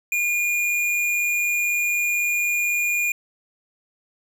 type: tone with hard clipping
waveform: sine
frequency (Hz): 2426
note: D#7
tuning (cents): -44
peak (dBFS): -21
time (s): 0.12-3.12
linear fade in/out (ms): 2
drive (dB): 13
effects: none